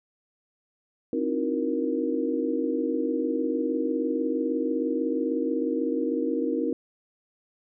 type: tone cluster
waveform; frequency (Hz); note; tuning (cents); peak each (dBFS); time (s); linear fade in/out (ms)
sine; 263.3 / 309.6 / 329.4 / 365.7 / 470.3; C4 / D#4 / E4 / F#4 / A#4; +11 / -9 / -1 / -20 / +15; -29 / -29 / -33 / -34 / -29; 1.13-6.73; 2
effects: none